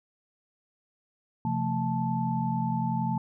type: tone cluster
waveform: sine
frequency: 131.5 / 172.2 / 223.3 / 876 Hz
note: C3 / F3 / A3 / A5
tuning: +9 / -24 / +26 / -8 cents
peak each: -31 dBFS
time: 1.45-3.18 s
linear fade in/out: 2 ms
effects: none